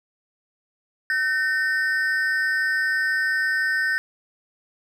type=ring-modulated tone; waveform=triangle; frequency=1676 Hz; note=G#6; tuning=15 cents sharp; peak=-15 dBFS; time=1.1-3.98 s; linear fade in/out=0 ms; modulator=147 Hz; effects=none